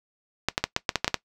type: clicks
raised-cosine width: 0.2 ms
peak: -4 dBFS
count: 9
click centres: 0.486 / 0.579 / 0.64 / 0.764 / 0.892 / 0.957 / 1.045 / 1.079 / 1.143 s
effects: noise-tail reverb RT60 0.1 s tail -19 dB re dry